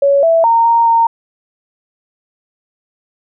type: tone with pitch steps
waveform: sine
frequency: 560 / 660 / 921 / 928 / 920 Hz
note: C#5 / E5 / A#5 / A#5 / A#5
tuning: +18 / +2 / -21 / -8 / -23 cents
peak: -7 dBFS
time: 0.02-1.07 s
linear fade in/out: 5 ms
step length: 210 ms
effects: none